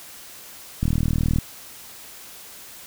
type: click train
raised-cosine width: 5 ms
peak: -9 dBFS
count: 23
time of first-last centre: 0.83-1.386 s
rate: 39.6 Hz
effects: white hiss -42 dBFS RMS until 2.86 s